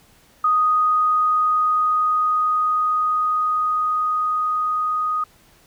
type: tone with level ramp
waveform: sine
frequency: 1244.5 Hz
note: D#6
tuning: in tune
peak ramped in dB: -14 to -19 dBFS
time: 0.44-5.24 s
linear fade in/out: 5 ms
effects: pink hiss -54 dBFS RMS until 5.66 s